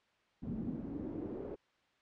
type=noise with band-pass filter sweep; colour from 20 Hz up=brown; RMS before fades=-41 dBFS; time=0.42-1.56 s; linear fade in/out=20 ms; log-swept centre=210 to 420 Hz; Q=3.6; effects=white hiss -72 dBFS RMS until 2.01 s + low-pass 3000 Hz 12 dB/octave